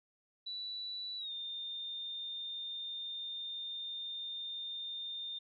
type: tone with pitch glide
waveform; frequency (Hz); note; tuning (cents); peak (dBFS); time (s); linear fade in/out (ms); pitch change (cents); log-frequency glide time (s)
sine; 3951 to 3623; B7 to A7; 0 to +50; -39; 0.46-5.39; 10; -150; 1.18-1.32
effects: none